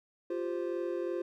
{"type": "chord", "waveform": "triangle", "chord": "F suspended second", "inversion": "none", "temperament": "equal with one note detuned", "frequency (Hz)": [349.2, 392, 521.4], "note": ["F4", "G4", "C5"], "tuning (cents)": [0, 0, -6], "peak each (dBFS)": [-32, -37, -36], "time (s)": [0.3, 1.22], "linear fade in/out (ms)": 5, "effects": []}